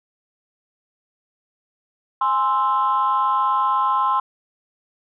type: chord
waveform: sine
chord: Ab augmented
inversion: none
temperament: equal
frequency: 830.6 / 1046.5 / 1318.5 Hz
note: Ab5 / C6 / E6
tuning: 0 / 0 / 0 cents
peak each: -23 / -17 / -23 dBFS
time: 2.21-4.2 s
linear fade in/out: 5 ms
effects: tanh soft clip ceiling -10 dBFS

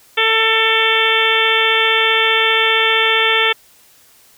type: harmonic tone with a mistuned harmonic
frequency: 446.2 Hz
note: A4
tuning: 24 cents sharp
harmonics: 1 / 2 / 3 / 4 / 5 / 6 / 7 / 8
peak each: -20 / -23 / -20 / -19 / -18 / -20 / -20 / -20 dBFS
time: 0.17-3.53 s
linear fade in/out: 10 ms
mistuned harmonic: 8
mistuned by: -38 cents
effects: white hiss -49 dBFS RMS until 4.37 s

